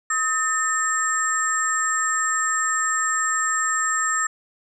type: tone cluster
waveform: sine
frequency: 1270 / 1797 / 7510 Hz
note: D#6 / A6 / A#8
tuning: +35 / +36 / +12 cents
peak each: -24 dBFS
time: 0.1-4.27 s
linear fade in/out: 5 ms
effects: none